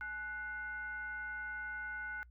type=tone with frequency modulation; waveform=sine; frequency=1480 Hz; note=F#6; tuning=in tune; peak=-39 dBFS; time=0.01-2.23 s; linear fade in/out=0 ms; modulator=629 Hz; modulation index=0.47; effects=noise-tail reverb RT60 0.1 s tail -23 dB re dry + added 60 Hz sine -56 dBFS peak until 2.3 s